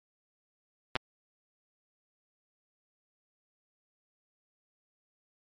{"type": "clicks", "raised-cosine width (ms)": 0.3, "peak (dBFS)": -12, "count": 2, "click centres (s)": [0.955, 0.963], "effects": ["MP3 48 kbps"]}